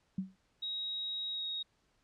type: tone with exponential decay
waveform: sine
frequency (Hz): 189.6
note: F#3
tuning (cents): +43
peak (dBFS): -29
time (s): 0.18-0.36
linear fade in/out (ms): 5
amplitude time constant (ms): 37
type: tone with pitch glide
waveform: sine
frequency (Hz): 3800 to 3765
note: A#7 to A#7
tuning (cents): +33 to +16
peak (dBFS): -35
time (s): 0.62-1.63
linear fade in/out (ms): 10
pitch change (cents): -17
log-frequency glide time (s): 1.31-1.46
effects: pink hiss -74 dBFS RMS until 2.03 s + low-pass 7000 Hz 12 dB/octave